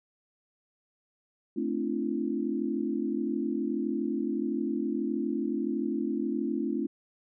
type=chord; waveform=sine; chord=D minor seventh; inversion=second; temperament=equal with one note detuned; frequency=220 / 261.6 / 293.7 / 340.9 Hz; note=A3 / C4 / D4 / F4; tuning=0 / 0 / 0 / -42 cents; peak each=-33 dBFS; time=1.56-6.87 s; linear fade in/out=10 ms; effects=none